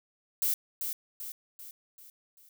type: noise with echo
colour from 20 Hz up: violet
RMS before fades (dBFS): -28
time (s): 0.42-0.54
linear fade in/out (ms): 2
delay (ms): 390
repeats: 5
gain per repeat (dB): -6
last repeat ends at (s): 2.49
effects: none